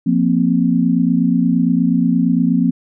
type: chord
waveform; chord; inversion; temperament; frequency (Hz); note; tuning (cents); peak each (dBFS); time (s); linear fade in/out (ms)
sine; F suspended fourth; none; equal; 174.61 / 233.1 / 261.6; F3 / Bb3 / C4; 0 / 0 / 0; -16; 0.06-2.71; 10
effects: none